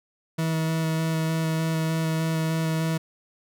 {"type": "tone with vibrato", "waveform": "40% pulse", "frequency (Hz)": 160.9, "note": "E3", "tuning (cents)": -42, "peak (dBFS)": -22, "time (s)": [0.38, 2.98], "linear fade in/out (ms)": 10, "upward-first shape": "square", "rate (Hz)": 3.3, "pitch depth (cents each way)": 9, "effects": []}